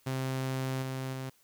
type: tone with level steps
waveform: sawtooth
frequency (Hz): 131.6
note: C3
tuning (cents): +10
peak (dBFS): -27 / -30 / -32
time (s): 0.06-1.3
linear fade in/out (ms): 10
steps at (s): 0.82 / 1.13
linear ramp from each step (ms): 5
effects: white hiss -66 dBFS RMS until 1.43 s